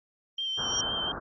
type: tone with exponential growth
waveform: sine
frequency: 5680 Hz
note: F8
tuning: 28 cents sharp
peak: -25 dBFS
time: 0.37-0.81 s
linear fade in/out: 5 ms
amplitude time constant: 94 ms
type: tone with vibrato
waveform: sine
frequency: 3136 Hz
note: G7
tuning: in tune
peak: -29 dBFS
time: 0.38-1.12 s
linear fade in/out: 5 ms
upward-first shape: triangle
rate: 5.8 Hz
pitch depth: 26 cents each way
type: low-pass noise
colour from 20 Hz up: white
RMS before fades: -37 dBFS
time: 0.57-1.2 s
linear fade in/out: 20 ms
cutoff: 1600 Hz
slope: 96 dB/octave
effects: none